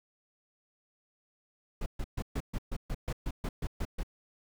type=noise bursts; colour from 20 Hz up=brown; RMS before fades=-33 dBFS; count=13; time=1.81-4.033 s; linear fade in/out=5 ms; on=51 ms; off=130 ms; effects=none